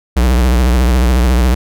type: tone with vibrato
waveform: square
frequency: 61.74 Hz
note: B1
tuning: in tune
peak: -9 dBFS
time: 0.16-1.55 s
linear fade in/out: 10 ms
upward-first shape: triangle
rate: 14 Hz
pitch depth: 150 cents each way
effects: none